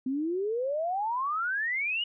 sine exponential sweep, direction up, 252.7 to 2953 Hz, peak -27 dBFS, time 0.06-2.04 s, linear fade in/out 5 ms, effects none

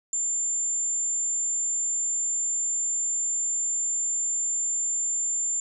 sine tone, 7230 Hz, A8, 46 cents sharp, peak -24 dBFS, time 0.13-5.6 s, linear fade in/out 2 ms, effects none

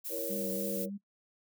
violet noise, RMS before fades -39 dBFS, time 0.04-0.86 s, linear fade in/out 20 ms
sine chord, A# diminished, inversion second, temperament equal, 329.6 / 466.2 / 554.4 Hz, E4 / A#4 / C#5, 0 / 0 / 0 cents, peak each -42 / -38 / -38 dBFS, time 0.09-0.9 s, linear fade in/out 50 ms
sine tone with vibrato, 198.4 Hz, G3, 21 cents sharp, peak -37 dBFS, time 0.29-0.98 s, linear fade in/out 20 ms, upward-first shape triangle, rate 3.3 Hz, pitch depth 38 cents each way
effects noise-tail reverb RT60 0.1 s tail -21 dB re dry

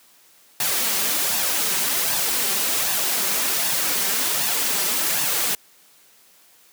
white noise with flanger, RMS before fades -22 dBFS, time 0.6-5.55 s, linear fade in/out 2 ms, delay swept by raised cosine 1.1 to 5.2 ms, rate 1.3 Hz, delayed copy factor +0.5, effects white hiss -54 dBFS RMS until 6.72 s + high-pass 150 Hz 12 dB/octave

